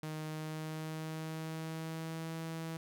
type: tone with pitch glide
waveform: sawtooth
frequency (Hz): 155.56 to 162.73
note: D#3 to E3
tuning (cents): 0 to -22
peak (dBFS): -35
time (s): 0.03-2.77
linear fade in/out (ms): 2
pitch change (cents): +78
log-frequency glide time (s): 0.29-2.34
effects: none